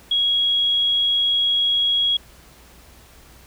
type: tone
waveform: sine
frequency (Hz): 3313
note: G#7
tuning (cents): -5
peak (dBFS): -16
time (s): 0.11-2.17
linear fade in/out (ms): 5
effects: added 60 Hz sine -51 dBFS peak until 3.46 s + pink hiss -49 dBFS RMS until 3.46 s